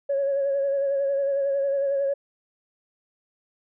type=tone with vibrato; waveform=sine; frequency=554.4 Hz; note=C#5; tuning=in tune; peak=-20 dBFS; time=0.09-2.14 s; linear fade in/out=10 ms; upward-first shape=sine; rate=11 Hz; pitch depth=31 cents each way; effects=tanh soft clip ceiling -17 dBFS